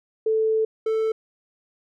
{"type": "tone pair in turn", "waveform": ["sine", "triangle"], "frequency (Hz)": [440, 441.6], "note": ["A4", "A4"], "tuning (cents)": [0, 6], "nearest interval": "unison", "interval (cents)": 6, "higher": "second", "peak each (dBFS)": -18, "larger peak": "neither", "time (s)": [[0.26, 0.65], [0.86, 1.12]], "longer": "first", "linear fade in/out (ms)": 5, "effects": []}